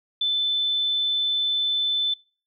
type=tone; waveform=sine; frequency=3520 Hz; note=A7; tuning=in tune; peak=-20 dBFS; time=0.21-2.14 s; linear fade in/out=5 ms; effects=noise-tail reverb RT60 0.4 s tail -26 dB re dry